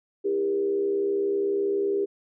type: tone with frequency modulation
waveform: sine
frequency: 399.1 Hz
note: G4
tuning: 31 cents sharp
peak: -22 dBFS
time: 0.24-2.06 s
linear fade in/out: 20 ms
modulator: 72.1 Hz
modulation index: 0.6
effects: none